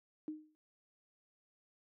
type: tone with exponential decay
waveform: sine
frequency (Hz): 308.2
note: D#4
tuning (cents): -16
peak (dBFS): -35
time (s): 0.28-0.55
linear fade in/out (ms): 0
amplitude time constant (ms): 58
effects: high-pass 200 Hz 12 dB/octave